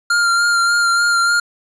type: tone with vibrato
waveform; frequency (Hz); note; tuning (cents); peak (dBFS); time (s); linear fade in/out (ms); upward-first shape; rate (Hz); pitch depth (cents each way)
square; 1396.9; F6; 0; -13; 0.1-1.4; 5; sine; 3.4; 20
effects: resampled to 22050 Hz + 8-bit